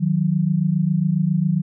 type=tone pair together; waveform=sine; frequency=155.9 / 183.24 Hz; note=D#3 / F#3; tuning=+4 / -17 cents; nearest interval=minor third; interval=279 cents; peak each=-19 dBFS; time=0-1.62 s; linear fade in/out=20 ms; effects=none